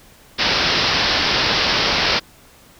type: low-pass noise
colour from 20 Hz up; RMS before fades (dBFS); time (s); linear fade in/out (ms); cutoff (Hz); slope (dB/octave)
white; -18; 0.38-2.2; 20; 5400; 96
effects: pink hiss -48 dBFS RMS until 2.79 s